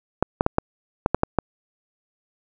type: clicks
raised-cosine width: 1 ms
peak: -3 dBFS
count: 8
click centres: 0.226 / 0.409 / 0.464 / 0.584 / 1.061 / 1.146 / 1.234 / 1.387 s
effects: none